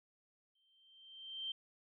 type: tone with exponential growth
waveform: sine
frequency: 3136 Hz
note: G7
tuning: in tune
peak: -37 dBFS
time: 0.55-1.52 s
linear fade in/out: 5 ms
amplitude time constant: 210 ms
effects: none